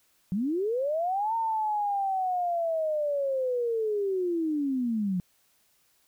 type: linear two-way sweep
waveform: sine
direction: up then down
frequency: 174.61 to 917 to 174.61 Hz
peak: -25 dBFS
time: 0.32-5.2 s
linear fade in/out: 0 ms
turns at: 1.35 s
effects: white hiss -67 dBFS RMS until 6.07 s